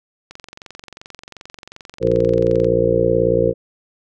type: click train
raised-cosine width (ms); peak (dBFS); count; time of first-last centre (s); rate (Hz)
0.2; -19; 54; 0.31-2.645; 22.7
type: harmonic tone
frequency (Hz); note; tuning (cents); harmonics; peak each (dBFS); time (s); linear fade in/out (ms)
58.27; A#1; 0; 1 / 2 / 3 / 5 / 6 / 7 / 8 / 9; -29 / -24 / -24 / -28 / -22 / -24 / -17 / -18; 2-3.54; 50
effects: none

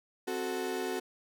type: chord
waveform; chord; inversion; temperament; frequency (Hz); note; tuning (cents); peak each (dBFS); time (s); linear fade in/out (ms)
35% pulse; F# diminished; second; equal; 261.6 / 370 / 440; C4 / F#4 / A4; 0 / 0 / 0; -38 / -33 / -36; 0.27-1; 10
effects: none

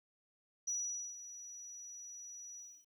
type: tone with ADSR envelope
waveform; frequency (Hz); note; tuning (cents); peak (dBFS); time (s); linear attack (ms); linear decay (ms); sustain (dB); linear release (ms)
sine; 5860; F#8; -18; -33; 0.67-2.86; 11; 470; -14; 280
effects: tanh soft clip ceiling -31 dBFS + 12-bit

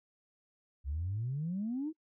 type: exponential sweep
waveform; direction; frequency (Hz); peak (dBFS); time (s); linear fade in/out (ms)
sine; up; 65.41 to 329.6; -32; 0.84-1.93; 50
effects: noise-tail reverb RT60 0.1 s tail -26 dB re dry + tanh soft clip ceiling -28 dBFS

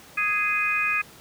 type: harmonic tone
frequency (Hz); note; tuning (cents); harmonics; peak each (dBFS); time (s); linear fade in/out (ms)
415.3; G#4; 0; 3 / 4 / 5 / 6; -29 / -29 / -31 / -23; 0.17-1.02; 10
effects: pink hiss -48 dBFS RMS until 1.2 s + high-pass 80 Hz 12 dB/octave

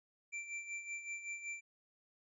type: tone with tremolo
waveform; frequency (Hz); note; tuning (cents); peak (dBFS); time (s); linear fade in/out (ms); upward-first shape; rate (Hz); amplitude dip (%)
square; 2349; D7; 0; -40; 0.32-1.61; 20; sine; 5.3; 65
effects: resampled to 24000 Hz

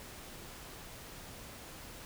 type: silence
effects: pink hiss -49 dBFS RMS until 2.05 s

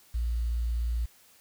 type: tone with quantisation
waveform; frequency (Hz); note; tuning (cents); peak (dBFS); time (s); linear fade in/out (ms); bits
sine; 58.27; A#1; 0; -26; 0.14-1.06; 10; 9
effects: white hiss -59 dBFS RMS until 1.4 s

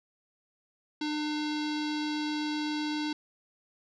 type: tone with low-pass filter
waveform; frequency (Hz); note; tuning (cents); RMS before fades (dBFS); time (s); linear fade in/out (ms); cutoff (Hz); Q
square; 301.3; D4; +44; -32; 1.01-3.13; 5; 4400; 3.4
effects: none

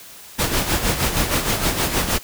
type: noise with tremolo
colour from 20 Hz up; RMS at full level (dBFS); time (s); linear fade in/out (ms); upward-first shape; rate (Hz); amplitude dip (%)
pink; -18; 0.38-2.19; 20; sine; 6.4; 60
effects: white hiss -41 dBFS RMS until 2.23 s

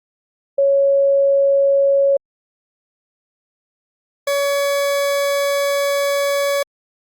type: tone pair in turn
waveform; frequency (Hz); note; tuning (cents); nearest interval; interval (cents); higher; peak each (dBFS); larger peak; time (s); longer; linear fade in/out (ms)
sine / 40% pulse; 554.4 / 564.4; C#5 / C#5; 0 / +31; unison; 31; second; -11 / -15; first; 0.58-2.17 / 4.27-6.63; second; 5
effects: Opus 48 kbps

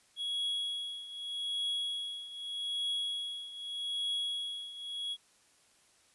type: tone with tremolo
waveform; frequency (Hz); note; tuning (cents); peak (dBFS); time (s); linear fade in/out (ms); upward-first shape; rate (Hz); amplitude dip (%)
triangle; 3334; G#7; +6; -29; 0.16-5.17; 50; triangle; 0.82; 80
effects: white hiss -66 dBFS RMS until 6.14 s + resampled to 24000 Hz

